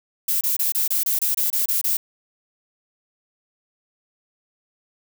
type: noise bursts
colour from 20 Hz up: violet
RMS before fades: -21 dBFS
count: 11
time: 0.28-1.97 s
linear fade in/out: 5 ms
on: 130 ms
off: 26 ms
effects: none